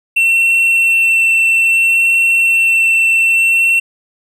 triangle tone with vibrato, 2700 Hz, E7, 41 cents sharp, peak -7 dBFS, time 0.16-3.8 s, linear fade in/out 10 ms, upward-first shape sine, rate 0.61 Hz, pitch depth 8 cents each way, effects none

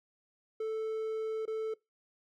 triangle tone with dropouts, 440 Hz, A4, in tune, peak -30 dBFS, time 0.6-1.74 s, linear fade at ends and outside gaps 5 ms, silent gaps 1.455-1.477 s, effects noise-tail reverb RT60 0.2 s tail -23 dB re dry

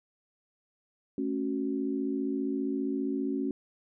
sine chord, F# minor, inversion first, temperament equal with one note detuned, 220 / 275 / 370 Hz, A3 / C#4 / F#4, 0 / -14 / 0 cents, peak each -35 / -30 / -35 dBFS, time 1.18-3.51 s, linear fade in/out 2 ms, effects none

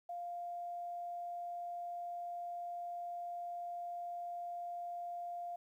sine tone, 698.5 Hz, F5, in tune, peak -40 dBFS, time 0.09-5.56 s, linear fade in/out 5 ms, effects 12-bit

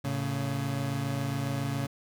30% pulse tone pair together, 111.8 / 139.05 Hz, A2 / C#3, +28 / +6 cents, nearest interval major third, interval 378 cents, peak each -31 / -28 dBFS, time 0.04-1.87 s, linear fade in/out 10 ms, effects none

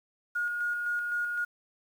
sine tone with tremolo, 1434 Hz, F6, 45 cents sharp, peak -27 dBFS, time 0.35-1.45 s, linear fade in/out 10 ms, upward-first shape square, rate 3.9 Hz, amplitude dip 30%, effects 9-bit

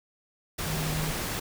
sine tone in noise, 155.56 Hz, D#3, in tune, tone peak -30 dBFS, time 0.66-1.12 s, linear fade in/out 10 ms, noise pink, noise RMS -32 dBFS, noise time 0.58-1.4 s, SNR -1 dB, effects none

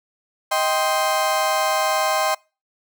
35% pulse chord, C minor, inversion first, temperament just, 627.9 / 784.9 / 1046.5 Hz, Eb5 / G5 / C6, +16 / +2 / 0 cents, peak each -21 dBFS, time 0.51-2.35 s, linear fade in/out 10 ms, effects noise-tail reverb RT60 0.3 s tail -25 dB re dry

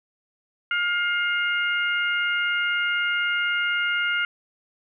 harmonic tone, 708 Hz, F5, 23 cents sharp, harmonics 2 / 3 / 4, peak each -23 / -27 / -29 dBFS, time 0.71-4.25 s, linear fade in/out 2 ms, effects none

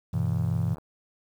sine chord, E minor, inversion first, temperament equal, 98 / 123.47 / 164.81 Hz, G2 / B2 / E3, 0 / 0 / 0 cents, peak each -28 dBFS, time 0.13-0.75 s, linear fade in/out 10 ms
click train, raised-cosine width 1 ms, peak -30 dBFS, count 51, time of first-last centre 0.14-0.784 s, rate 77.7 Hz
effects 9-bit

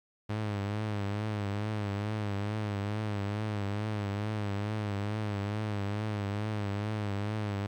sawtooth tone with vibrato, 103.7 Hz, G#2, 2 cents flat, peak -27 dBFS, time 0.29-7.67 s, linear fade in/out 10 ms, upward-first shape triangle, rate 2.3 Hz, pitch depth 81 cents each way, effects low-pass 4000 Hz 12 dB/octave + 11-bit

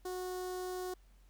sawtooth tone with notch filter, 366.3 Hz, F#4, 17 cents flat, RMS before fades -40 dBFS, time 0.05-0.94 s, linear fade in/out 5 ms, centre 2400 Hz, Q 0.73, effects added 46 Hz sine -59 dBFS peak until 1.29 s + pink hiss -72 dBFS RMS until 1.29 s

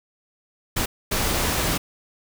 pink noise bursts at uneven times, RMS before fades -23 dBFS, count 2, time 0.76-0.86 / 1.11-1.78 s, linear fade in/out 10 ms, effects none

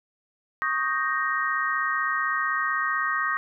sine chord, Eb dominant seventh, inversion third, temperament equal, 1108.7 / 1244.5 / 1568 / 1864.7 Hz, Db6 / Eb6 / G6 / Bb6, 0 / 0 / 0 / 0 cents, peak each -30 / -28 / -30 / -27 dBFS, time 0.62-3.37 s, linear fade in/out 0 ms, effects none

